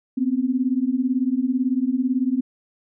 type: beating tone pair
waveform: sine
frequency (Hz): 246.5 / 264.5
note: B3 / C4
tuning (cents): -3 / +19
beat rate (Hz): 18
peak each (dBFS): -22 / -21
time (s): 0.17-2.41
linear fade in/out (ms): 10
effects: none